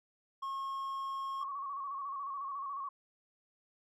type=tone; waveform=triangle; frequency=1084 Hz; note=C#6; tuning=39 cents flat; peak=-34 dBFS; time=0.42-1.44 s; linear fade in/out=10 ms
type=tone with vibrato; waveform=sine; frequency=1108.7 Hz; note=C#6; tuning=in tune; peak=-37 dBFS; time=1.41-2.89 s; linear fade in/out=5 ms; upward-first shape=square; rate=14 Hz; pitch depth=48 cents each way
effects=none